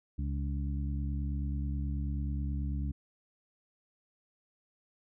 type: harmonic tone with a mistuned harmonic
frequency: 69.3 Hz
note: C#2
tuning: in tune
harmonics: 1 / 2 / 3 / 4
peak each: -32 / -38 / -42 / -44 dBFS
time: 0.18-2.92 s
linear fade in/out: 10 ms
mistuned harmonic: 4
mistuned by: +60 cents
effects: none